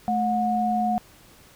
sine tone pair together, 217.2 / 726 Hz, A3 / F#5, -22 / -33 cents, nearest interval octave + major sixth, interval 2089 cents, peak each -25 / -22 dBFS, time 0.08-0.98 s, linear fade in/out 0 ms, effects pink hiss -52 dBFS RMS until 1.55 s

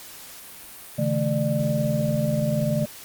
sine tone cluster, 137.1 / 157.7 / 217.8 / 596 Hz, C#3 / D#3 / A3 / D5, -19 / +24 / -17 / +25 cents, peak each -26 dBFS, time 0.98-2.86 s, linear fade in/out 10 ms, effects white hiss -42 dBFS RMS until 3.04 s + Opus 48 kbps

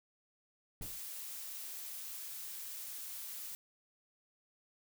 brown noise with exponential decay, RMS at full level -42 dBFS, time 0.81-1.05 s, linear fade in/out 2 ms, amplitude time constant 51 ms
blue noise, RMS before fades -45 dBFS, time 0.82-3.55 s, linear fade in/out 0 ms
effects none

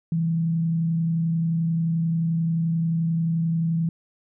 sine tone with frequency modulation, 164.81 Hz, E3, in tune, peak -20 dBFS, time 0.12-3.89 s, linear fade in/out 2 ms, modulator 31.4 Hz, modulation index 0.22, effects none

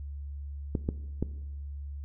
clicks, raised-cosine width 3 ms, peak -15 dBFS, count 3, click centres 0.752 / 0.889 / 1.226 s, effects noise-tail reverb RT60 1.0 s tail -17 dB re dry + added 71 Hz sine -36 dBFS peak until 2.04 s

